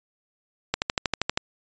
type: click train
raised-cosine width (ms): 0.2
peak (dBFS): -5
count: 9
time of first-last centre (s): 0.74-1.375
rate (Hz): 12.6
effects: resampled to 16000 Hz